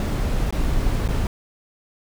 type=noise with dropouts; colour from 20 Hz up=brown; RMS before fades=-21 dBFS; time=0-1.27 s; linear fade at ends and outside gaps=1 ms; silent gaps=0.508-0.525 / 1.078-1.087 s; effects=none